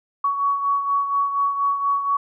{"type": "beating tone pair", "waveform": "sine", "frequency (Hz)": [1122, 1126.2], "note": ["C#6", "C#6"], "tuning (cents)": [21, 27], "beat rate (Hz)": 4.2, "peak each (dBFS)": [-19, -27], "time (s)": [0.24, 2.17], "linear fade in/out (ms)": 5, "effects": []}